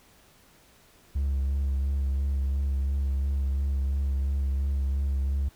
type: tone with vibrato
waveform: triangle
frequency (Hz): 68.6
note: C#2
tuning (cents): -17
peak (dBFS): -21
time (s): 1.15-5.49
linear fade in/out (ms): 10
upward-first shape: sine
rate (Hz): 2.9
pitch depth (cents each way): 26
effects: tanh soft clip ceiling -18 dBFS + pink hiss -58 dBFS RMS until 5.55 s